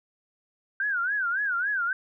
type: tone with vibrato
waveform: sine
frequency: 1529 Hz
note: G6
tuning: 44 cents flat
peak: -24 dBFS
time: 0.8-1.93 s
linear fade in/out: 2 ms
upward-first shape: sine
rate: 3.6 Hz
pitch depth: 180 cents each way
effects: none